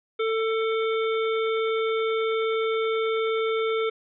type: harmonic tone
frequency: 445.3 Hz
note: A4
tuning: 21 cents sharp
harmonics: 1 / 3 / 5 / 7 / 8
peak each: -23 / -31 / -34 / -43 / -38 dBFS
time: 0.19-3.9 s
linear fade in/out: 10 ms
effects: none